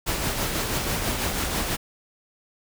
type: noise with tremolo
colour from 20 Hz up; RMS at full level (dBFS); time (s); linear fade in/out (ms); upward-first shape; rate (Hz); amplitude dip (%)
pink; -25; 0.06-1.77; 20; sine; 6.1; 35
effects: none